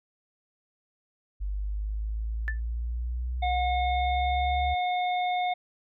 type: linear sweep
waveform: sine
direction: up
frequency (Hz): 48.89 to 71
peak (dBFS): -28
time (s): 1.4-4.75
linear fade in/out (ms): 20
type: tone with exponential decay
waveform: sine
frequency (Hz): 1760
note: A6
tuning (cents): 0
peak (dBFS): -25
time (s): 2.48-2.6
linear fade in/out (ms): 0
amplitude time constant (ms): 24
type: harmonic tone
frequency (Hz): 723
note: F#5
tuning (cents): -40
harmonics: 1 / 3 / 5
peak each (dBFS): -25 / -35 / -39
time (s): 3.42-5.54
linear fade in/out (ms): 10
effects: none